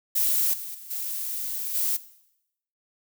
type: noise with level steps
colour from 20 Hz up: violet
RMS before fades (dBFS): -23 / -36 / -43 / -31 / -25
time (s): 0.15-1.97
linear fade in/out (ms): 10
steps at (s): 0.53 / 0.74 / 0.9 / 1.74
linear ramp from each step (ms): 10
effects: noise-tail reverb RT60 0.8 s tail -17 dB re dry